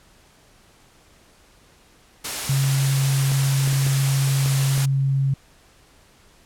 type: noise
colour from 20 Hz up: white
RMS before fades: -27 dBFS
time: 2.24-4.86 s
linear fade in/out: 10 ms
type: tone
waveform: sine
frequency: 136.2 Hz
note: C#3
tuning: 30 cents flat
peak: -17 dBFS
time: 2.49-5.34 s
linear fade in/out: 5 ms
type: clicks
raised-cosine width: 2 ms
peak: -20 dBFS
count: 6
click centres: 3.318 / 3.675 / 3.73 / 3.866 / 4.46 / 4.778 s
effects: pink hiss -54 dBFS RMS until 6.45 s + low-pass 11000 Hz 12 dB/octave